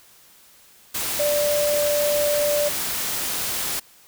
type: tone in noise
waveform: sine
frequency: 587.3 Hz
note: D5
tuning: in tune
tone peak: -19 dBFS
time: 1.19-2.69 s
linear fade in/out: 10 ms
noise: white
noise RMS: -26 dBFS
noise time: 0.94-3.8 s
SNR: +4 dB
effects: white hiss -52 dBFS RMS until 4.07 s